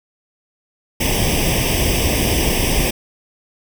pink noise with comb filter, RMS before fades -17 dBFS, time 1-2.91 s, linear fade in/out 10 ms, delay 0.36 ms, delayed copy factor +0.95, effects none

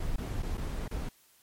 brown noise with dropouts, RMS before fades -33 dBFS, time 0-1.09 s, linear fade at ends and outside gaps 5 ms, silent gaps 0.161-0.18 / 0.424-0.429 / 0.573-0.578 / 0.88-0.91 s, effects white hiss -63 dBFS RMS until 1.42 s + MP3 64 kbps

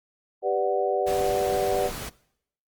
sine chord, G major seventh, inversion none, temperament equal, 392 / 493.9 / 587.3 / 740 Hz, G4 / B4 / D5 / F#5, 0 / 0 / 0 / 0 cents, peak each -27 dBFS, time 0.42-1.91 s, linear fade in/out 50 ms
pink noise, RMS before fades -35 dBFS, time 1.06-2.1 s, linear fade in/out 20 ms
effects noise-tail reverb RT60 0.7 s tail -21 dB re dry + Opus 24 kbps

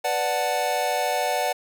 square chord, B minor seventh, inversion none, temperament equal, 493.9 / 587.3 / 740 / 880 Hz, B4 / D5 / F#5 / A5, 0 / 0 / 0 / 0 cents, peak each -31 / -28 / -26 / -31 dBFS, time 0.04-1.53 s, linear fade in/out 10 ms, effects none

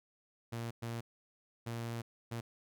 sawtooth tone bursts at uneven times, 116.54 Hz, A#2, in tune, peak -34 dBFS, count 4, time 0.52-0.71 / 0.82-1.01 / 1.66-2.02 / 2.31-2.41 s, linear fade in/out 10 ms, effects none

